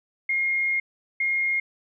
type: tone bursts at uneven times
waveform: sine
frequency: 2138 Hz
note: C7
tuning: 37 cents sharp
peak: -21 dBFS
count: 2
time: 0.29-0.8 / 1.2-1.6 s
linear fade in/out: 5 ms
effects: none